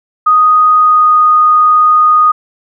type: tone with pitch glide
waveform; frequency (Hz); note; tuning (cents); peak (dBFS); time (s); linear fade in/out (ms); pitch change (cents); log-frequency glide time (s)
sine; 1244.5 to 1237.3; D#6 to D#6; 0 to -10; -4; 0.26-2.32; 10; -10; 0.76-1.15
effects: none